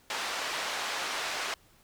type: band-pass noise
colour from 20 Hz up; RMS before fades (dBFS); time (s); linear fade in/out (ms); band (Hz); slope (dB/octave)
pink; -34; 0.1-1.54; 2; 740 to 5500; 12
effects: pink hiss -62 dBFS RMS until 1.83 s